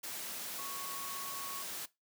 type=tone in noise; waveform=sine; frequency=1108.7 Hz; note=C#6; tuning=in tune; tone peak=-44 dBFS; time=0.58-1.63 s; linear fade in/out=10 ms; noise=white; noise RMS=-42 dBFS; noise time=0.03-1.86 s; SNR=-5 dB; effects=noise-tail reverb RT60 0.2 s tail -19 dB re dry + high-pass 150 Hz 12 dB/octave